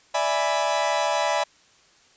40% pulse chord, E dominant seventh, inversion third, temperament equal, 587.3 / 659.3 / 830.6 / 987.8 Hz, D5 / E5 / G#5 / B5, 0 / 0 / 0 / 0 cents, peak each -26 dBFS, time 0.14-1.44 s, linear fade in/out 10 ms, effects white hiss -57 dBFS RMS until 2.16 s + resampled to 16000 Hz

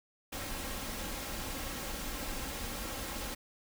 pink noise with comb filter, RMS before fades -39 dBFS, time 0.32-3.35 s, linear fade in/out 10 ms, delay 3.7 ms, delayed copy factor +0.5, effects none

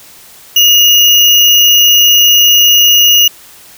sine tone with sample-and-hold, 2865 Hz, F7, 44 cents sharp, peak -3 dBFS, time 0.56-3.28 s, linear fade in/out 5 ms, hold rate 8820 Hz, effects white hiss -37 dBFS RMS until 3.77 s

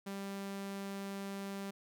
sawtooth tone, 197.2 Hz, G3, 11 cents sharp, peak -36 dBFS, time 0.06-1.71 s, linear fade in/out 10 ms, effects none

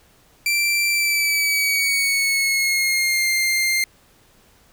sawtooth tone with pitch glide, 2349 to 2105 Hz, D7 to C7, 0 to +10 cents, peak -14 dBFS, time 0.46-3.84 s, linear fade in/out 2 ms, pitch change -190 cents, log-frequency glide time 0.89-3.29 s, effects pink hiss -55 dBFS RMS until 4.72 s

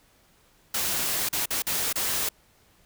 white noise with dropouts, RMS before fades -27 dBFS, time 0.74-2.29 s, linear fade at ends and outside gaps 5 ms, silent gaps 1.289-1.328 / 1.458-1.505 / 1.622-1.667 / 1.928-1.956 s, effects pink hiss -61 dBFS RMS until 2.85 s

